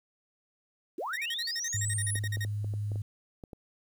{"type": "linear sweep", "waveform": "sine", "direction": "up", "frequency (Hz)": [275.8, 10548], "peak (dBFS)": -32, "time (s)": [0.98, 2.17], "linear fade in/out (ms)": 5}
{"type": "tone bursts", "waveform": "sawtooth", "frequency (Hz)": 1864.7, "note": "A#6", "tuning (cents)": 0, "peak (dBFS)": -31, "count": 16, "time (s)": [1.13, 2.448], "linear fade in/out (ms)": 5, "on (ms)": 43, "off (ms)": 42}
{"type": "tone", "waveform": "sine", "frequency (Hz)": 103.83, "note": "G#2", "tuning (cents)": 0, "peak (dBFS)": -30, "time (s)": [1.74, 3.02], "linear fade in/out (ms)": 5}
{"type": "clicks", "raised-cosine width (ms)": 2, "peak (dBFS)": -30, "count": 10, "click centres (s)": [2.156, 2.239, 2.371, 2.449, 2.645, 2.738, 2.918, 2.958, 3.438, 3.532]}
{"effects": ["10-bit"]}